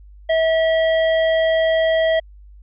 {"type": "tone", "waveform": "square", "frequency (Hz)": 647, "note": "E5", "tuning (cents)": -32, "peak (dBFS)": -15, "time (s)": [0.29, 2.2], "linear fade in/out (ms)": 10, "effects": ["added 50 Hz sine -40 dBFS peak until 2.62 s", "resampled to 8000 Hz"]}